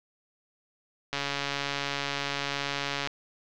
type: click train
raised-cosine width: 0.2 ms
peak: -12 dBFS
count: 275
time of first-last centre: 1.13-3.073 s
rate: 141 Hz
effects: low-pass 5000 Hz 12 dB/octave + 9-bit